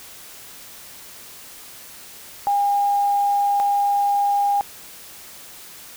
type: tone pair in turn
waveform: sine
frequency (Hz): 809 / 809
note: G#5 / G#5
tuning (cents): -46 / -46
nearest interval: unison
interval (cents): 0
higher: neither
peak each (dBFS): -16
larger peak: neither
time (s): 2.47-3.6 / 3.6-4.61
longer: first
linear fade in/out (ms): 0
effects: white hiss -41 dBFS RMS until 5.96 s